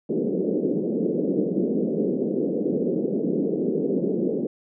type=band-pass noise; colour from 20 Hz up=white; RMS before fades=-24 dBFS; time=0.09-4.47 s; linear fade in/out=5 ms; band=170 to 480 Hz; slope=48 dB/octave; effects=none